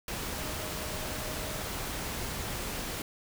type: tone in noise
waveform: sine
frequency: 620 Hz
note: D#5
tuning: 6 cents flat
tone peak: -45 dBFS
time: 0.38-1.62 s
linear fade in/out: 2 ms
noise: pink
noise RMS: -36 dBFS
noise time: 0.08-3.02 s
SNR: -12 dB
effects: none